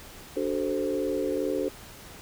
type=chord; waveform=sine; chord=D dominant seventh; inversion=none; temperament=equal with one note detuned; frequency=293.7 / 377.8 / 440 / 523.3 Hz; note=D4 / F#4 / A4 / C5; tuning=0 / +36 / 0 / 0 cents; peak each=-31 dBFS; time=0.36-1.69 s; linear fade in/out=10 ms; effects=pink hiss -46 dBFS RMS until 2.21 s